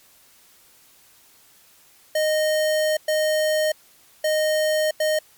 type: tone bursts at uneven times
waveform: square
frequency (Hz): 618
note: D#5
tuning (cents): -12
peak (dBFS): -19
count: 4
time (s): 2.15-2.97 / 3.08-3.72 / 4.24-4.91 / 5-5.19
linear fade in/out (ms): 5
effects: white hiss -54 dBFS RMS until 5.37 s + MP3 96 kbps